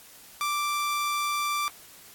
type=tone; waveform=sawtooth; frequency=1174.7 Hz; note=D6; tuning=in tune; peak=-22 dBFS; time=0.41-1.68 s; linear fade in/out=0 ms; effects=white hiss -50 dBFS RMS until 2.14 s + AAC 64 kbps